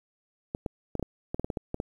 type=clicks; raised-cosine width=2 ms; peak=-17 dBFS; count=12; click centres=0.549 / 0.662 / 0.953 / 0.996 / 1.027 / 1.345 / 1.396 / 1.445 / 1.502 / 1.572 / 1.744 / 1.801 s; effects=9-bit